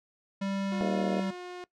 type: tone with pitch glide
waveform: square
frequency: 196 to 192.74 Hz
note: G3 to G3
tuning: 0 to -29 cents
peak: -30 dBFS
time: 0.41-1.31 s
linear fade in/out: 10 ms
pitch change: -29 cents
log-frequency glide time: 0.78-1.11 s
type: tone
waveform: sawtooth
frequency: 358.7 Hz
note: F4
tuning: 46 cents sharp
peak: -35 dBFS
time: 0.72-1.64 s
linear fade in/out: 0 ms
type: harmonic tone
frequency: 78 Hz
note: D#2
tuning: 5 cents sharp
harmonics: 3 / 4 / 5 / 6 / 7 / 8 / 9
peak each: -37 / -37 / -37 / -37 / -37 / -37 / -37 dBFS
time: 0.81-1.2 s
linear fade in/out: 0 ms
effects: noise-tail reverb RT60 0.1 s tail -20 dB re dry + low-pass 5000 Hz 12 dB/octave